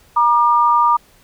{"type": "tone pair together", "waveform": "sine", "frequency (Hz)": [949.8, 1201], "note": ["A#5", "D6"], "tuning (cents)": [32, 38], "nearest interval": "major third", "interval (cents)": 406, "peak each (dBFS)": -13, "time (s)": [0.16, 0.97], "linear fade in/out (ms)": 10, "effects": ["pink hiss -51 dBFS RMS until 1.23 s"]}